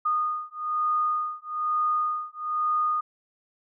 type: beating tone pair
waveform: sine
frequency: 1229 / 1230.1 Hz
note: D#6 / D#6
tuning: -22 / -20 cents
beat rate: 1.1 Hz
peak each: -27 dBFS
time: 0.05-3.01 s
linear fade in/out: 10 ms
effects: none